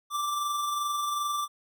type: tone with amplitude modulation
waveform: square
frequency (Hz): 1174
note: D6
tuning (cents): -1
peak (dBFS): -27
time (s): 0.1-1.48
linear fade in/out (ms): 50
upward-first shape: sine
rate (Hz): 22.6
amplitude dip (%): 30
effects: none